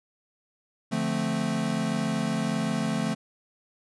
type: chord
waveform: square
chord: D minor seventh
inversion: none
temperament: equal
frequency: 146.83 / 174.61 / 220 / 261.6 Hz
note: D3 / F3 / A3 / C4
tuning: 0 / 0 / 0 / 0 cents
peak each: -34 / -32 / -29 / -34 dBFS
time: 0.91-3.15 s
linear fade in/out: 20 ms
effects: resampled to 24000 Hz